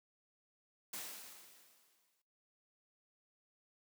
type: noise with exponential decay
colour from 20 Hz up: white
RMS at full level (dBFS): -43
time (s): 0.93-2.22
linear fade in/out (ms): 5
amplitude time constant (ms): 280
effects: noise-tail reverb RT60 0.3 s tail -17 dB re dry + high-pass 200 Hz 12 dB/octave